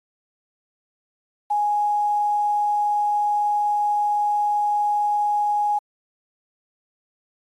sine tone with quantisation, 830.6 Hz, G#5, in tune, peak -18 dBFS, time 1.5-5.79 s, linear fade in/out 10 ms, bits 8, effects AAC 32 kbps

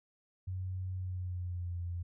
sine tone with pitch glide, 92.8 to 87.09 Hz, F#2 to F2, +6 to -4 cents, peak -35 dBFS, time 0.47-2.03 s, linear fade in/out 10 ms, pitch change -110 cents, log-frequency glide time 0.95-1.8 s, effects none

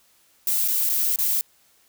violet noise with dropouts, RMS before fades -22 dBFS, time 0.47-1.41 s, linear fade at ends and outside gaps 1 ms, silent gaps 0.678-0.683 / 0.893-0.898 / 1.16-1.187 s, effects white hiss -60 dBFS RMS until 1.88 s

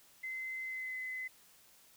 sine tone with pitch glide, 2058 to 2032 Hz, C7 to B6, -29 to +49 cents, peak -38 dBFS, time 0.23-1.28 s, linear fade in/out 10 ms, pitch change -22 cents, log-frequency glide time 0.64-0.96 s, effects white hiss -63 dBFS RMS until 1.96 s

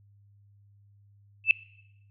sine tone with exponential growth, 2637 Hz, E7, in tune, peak -11 dBFS, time 1.44-1.51 s, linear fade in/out 1 ms, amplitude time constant 15 ms, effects noise-tail reverb RT60 0.9 s tail -21 dB re dry + added 101 Hz sine -56 dBFS peak until 2.1 s

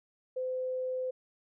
sine tone, 512 Hz, C5, 38 cents flat, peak -31 dBFS, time 0.36-1.11 s, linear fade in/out 10 ms, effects none

